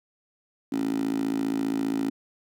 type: tone with high-pass filter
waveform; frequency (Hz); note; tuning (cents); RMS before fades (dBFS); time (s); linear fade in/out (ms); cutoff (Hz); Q
10% pulse; 55; A1; 0; -27; 0.72-2.1; 5; 270; 5.9
effects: none